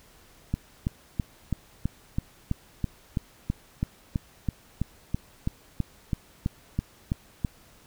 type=click train; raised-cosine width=5 ms; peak=-13 dBFS; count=22; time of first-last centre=0.54-7.448 s; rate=3.04 Hz; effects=pink hiss -56 dBFS RMS until 7.86 s